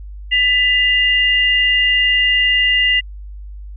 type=tone pair together; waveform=sine; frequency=1990.7 / 2813 Hz; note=B6 / F7; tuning=+13 / +12 cents; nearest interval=tritone; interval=599 cents; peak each=-14 dBFS; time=0.31-3.01 s; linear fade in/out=20 ms; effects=added 50 Hz sine -29 dBFS peak until 3.76 s